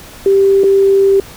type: tone with dropouts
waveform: sine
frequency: 392 Hz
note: G4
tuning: in tune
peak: -6 dBFS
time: 0.26-1.2 s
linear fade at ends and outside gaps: 2 ms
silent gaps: 0.635-0.64 s
effects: pink hiss -35 dBFS RMS until 1.36 s